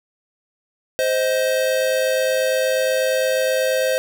square tone pair together, 521 / 629.4 Hz, C5 / D#5, -7 / +20 cents, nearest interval minor third, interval 327 cents, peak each -19 / -23 dBFS, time 0.99-3.98 s, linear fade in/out 0 ms, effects none

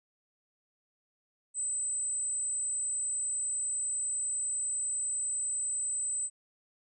sine tone, 8070 Hz, B8, 36 cents sharp, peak -30 dBFS, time 1.54-6.3 s, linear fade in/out 50 ms, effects none

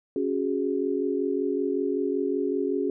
sine chord, C# suspended fourth, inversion none, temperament equal, 277.2 / 370 / 415.3 Hz, C#4 / F#4 / G#4, 0 / 0 / 0 cents, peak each -28 dBFS, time 0.16-2.9 s, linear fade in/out 2 ms, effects none

